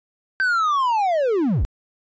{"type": "linear sweep", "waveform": "triangle", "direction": "down", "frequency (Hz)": [1568, 33.39], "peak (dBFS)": -15, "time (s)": [0.4, 1.65], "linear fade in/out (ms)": 0, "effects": ["resampled to 16000 Hz"]}